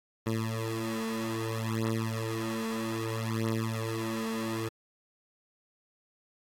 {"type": "beating tone pair", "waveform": "15% pulse", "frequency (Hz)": [111.9, 112.52], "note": ["A2", "A2"], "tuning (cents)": [30, 39], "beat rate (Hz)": 0.62, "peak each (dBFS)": -27, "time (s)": [0.26, 4.69], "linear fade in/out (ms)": 10, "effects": ["AAC 48 kbps"]}